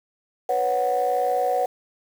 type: chord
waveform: sine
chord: B suspended second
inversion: none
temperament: equal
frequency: 493.9 / 554.4 / 740 Hz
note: B4 / C#5 / F#5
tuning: 0 / 0 / 0 cents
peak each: -24 / -25 / -21 dBFS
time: 0.49-1.66 s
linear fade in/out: 5 ms
effects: tanh soft clip ceiling -13 dBFS + 7-bit